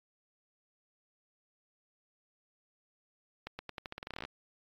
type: accelerating click train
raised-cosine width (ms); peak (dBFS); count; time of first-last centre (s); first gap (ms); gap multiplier
0.3; -24; 17; 3.47-4.25; 120; 0.86
effects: AAC 32 kbps